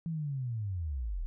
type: linear sweep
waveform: sine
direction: down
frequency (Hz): 168.9 to 34.33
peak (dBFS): -32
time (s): 0.06-1.26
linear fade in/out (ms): 0
effects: none